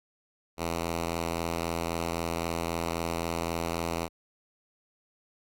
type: tone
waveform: 5% pulse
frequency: 83.8 Hz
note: E2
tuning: 29 cents sharp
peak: -18 dBFS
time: 0.57-4.09 s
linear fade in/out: 50 ms
effects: AAC 64 kbps